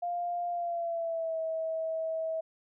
sine tone with pitch glide, 700 to 645.6 Hz, F5 to E5, +4 to -36 cents, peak -30 dBFS, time 0.02-2.41 s, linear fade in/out 10 ms, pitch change -140 cents, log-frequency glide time 0.5-1.39 s, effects none

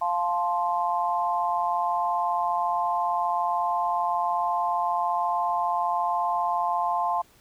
sine chord, F major, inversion none, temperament equal with one note detuned, 698.5 / 871.9 / 1046.5 Hz, F5 / A5 / C6, 0 / -16 / 0 cents, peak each -27 dBFS, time 0.01-7.22 s, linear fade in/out 10 ms, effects pink hiss -58 dBFS RMS until 7.4 s

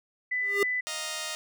sine tone, 1997 Hz, B6, 19 cents sharp, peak -26 dBFS, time 0.31-0.81 s, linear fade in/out 10 ms
square tone with exponential growth, 402.9 Hz, G4, 48 cents sharp, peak -21 dBFS, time 0.41-0.63 s, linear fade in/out 2 ms, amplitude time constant 47 ms
5% pulse chord, Eb suspended second, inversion none, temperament just, 622.3 / 700 / 933.4 Hz, Eb5 / F5 / Bb5, 0 / +4 / +2 cents, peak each -24 / -28 / -29 dBFS, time 0.87-1.35 s, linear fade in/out 0 ms
effects none

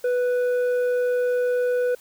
square tone with low-pass filter, 493.9 Hz, B4, in tune, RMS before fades -22 dBFS, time 0.04-1.95 s, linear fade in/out 5 ms, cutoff 1000 Hz, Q 2.4, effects white hiss -52 dBFS RMS until 2 s

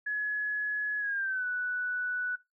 sine tone with pitch glide, 1693 to 1482.4 Hz, G#6 to F#6, +33 to +3 cents, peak -29 dBFS, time 0.06-2.36 s, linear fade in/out 10 ms, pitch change -230 cents, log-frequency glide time 0.98-1.46 s, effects noise-tail reverb RT60 0.2 s tail -19 dB re dry

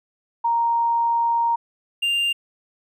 sine / triangle tone pair in turn, 932.3 / 2794 Hz, A#5 / F7, 0 / 0 cents, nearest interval octave + perfect fifth, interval 1900 cents, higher second, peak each -17 dBFS, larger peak neither, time 0.44-1.56 / 2.02-2.33 s, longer first, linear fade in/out 10 ms, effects none

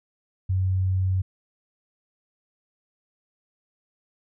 sine tone, 93.7 Hz, F#2, 22 cents sharp, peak -20 dBFS, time 0.49-1.22 s, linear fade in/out 10 ms, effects none

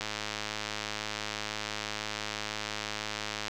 click train, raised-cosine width 0.2 ms, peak -16 dBFS, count 369, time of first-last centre 0.01-3.482 s, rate 106 Hz, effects none

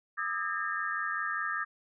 sine tone cluster, 1204 / 1289 / 1625 / 1813 Hz, D6 / E6 / G#6 / A#6, +43 / -39 / -38 / -49 cents, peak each -36 / -37 / -35 / -36 dBFS, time 0.17-1.65 s, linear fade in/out 20 ms, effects none

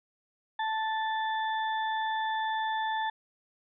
harmonic tone, 879 Hz, A5, 2 cents flat, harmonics 1 / 2 / 4, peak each -29 / -35 / -41 dBFS, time 0.59-3.1 s, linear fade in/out 5 ms, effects none

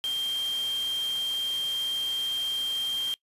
sine tone in noise, 3181 Hz, G7, 25 cents sharp, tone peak -26 dBFS, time 0.04-3.14 s, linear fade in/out 0 ms, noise white, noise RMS -41 dBFS, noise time 0.04-3.14 s, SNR +12 dB, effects noise-tail reverb RT60 0.1 s tail -22 dB re dry + resampled to 32000 Hz

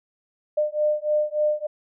sine beating tone pair, 601 / 604.4 Hz, D5 / D5, +40 / +50 cents, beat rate 3.4 Hz, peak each -23 dBFS, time 0.57-1.67 s, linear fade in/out 10 ms, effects none

